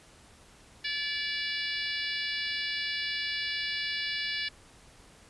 harmonic tone, 577 Hz, D5, 31 cents flat, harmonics 3 / 4 / 5 / 6 / 7 / 8 / 9, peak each -36 / -37 / -38 / -39 / -39 / -40 / -41 dBFS, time 0.84-4.49 s, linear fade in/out 10 ms, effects pink hiss -56 dBFS RMS until 5.29 s + resampled to 24000 Hz

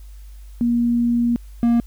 sine / triangle tone pair in turn, 237.4 / 235.4 Hz, A#3 / A#3, +32 / +17 cents, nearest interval unison, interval 15 cents, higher first, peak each -15 / -11 dBFS, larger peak second, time 0.61-1.36 / 1.63-1.8 s, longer first, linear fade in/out 0 ms, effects added 50 Hz sine -36 dBFS peak until 1.86 s + white hiss -56 dBFS RMS until 1.86 s

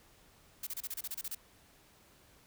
blue noise bursts, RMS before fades -39 dBFS, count 11, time 0.63-1.349 s, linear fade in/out 5 ms, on 39 ms, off 29 ms, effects pink hiss -63 dBFS RMS until 2.46 s

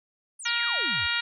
sine exponential sweep, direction down, 9956 to 69.3 Hz, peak -37 dBFS, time 0.39-1.07 s, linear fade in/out 10 ms
harmonic tone, 471.5 Hz, A#4, 20 cents sharp, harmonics 2 / 3 / 4 / 5 / 6 / 7 / 8 / 9, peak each -39 / -30 / -31 / -32 / -32 / -35 / -34 / -37 dBFS, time 0.45-1.21 s, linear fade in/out 10 ms
effects none

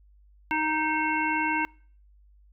harmonic tone with a mistuned harmonic, 311.1 Hz, D#4, in tune, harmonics 1 / 3 / 5 / 7 / 9, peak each -31 / -27 / -31 / -31 / -33 dBFS, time 0.51-1.65 s, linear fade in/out 0 ms, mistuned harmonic 9, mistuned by -58 cents, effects noise-tail reverb RT60 0.5 s tail -26 dB re dry + added 50 Hz sine -54 dBFS peak until 2.52 s

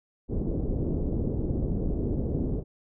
pink low-pass noise, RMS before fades -28 dBFS, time 0.28-2.64 s, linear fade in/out 50 ms, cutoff 440 Hz, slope 24 dB/octave, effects none

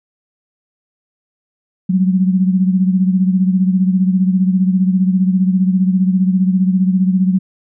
sine beating tone pair, 185 / 200 Hz, F#3 / G3, 0 / +35 cents, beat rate 15 Hz, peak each -11 / -18 dBFS, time 1.89-7.39 s, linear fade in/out 10 ms, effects none

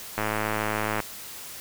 click train, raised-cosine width 0.5 ms, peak -11 dBFS, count 89, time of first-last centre 0.18-1.002 s, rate 107 Hz, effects white hiss -40 dBFS RMS until 1.6 s

